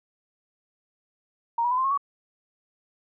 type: tone with pitch steps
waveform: sine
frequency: 932.3 / 968.5 / 1006.2 / 1045.3 / 1085.9 / 1128.1 Hz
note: A#5 / B5 / B5 / C6 / C#6 / C#6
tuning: 0 / -34 / +32 / -2 / -36 / +30 cents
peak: -21 dBFS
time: 1.58-1.976 s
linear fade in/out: 5 ms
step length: 66 ms
effects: none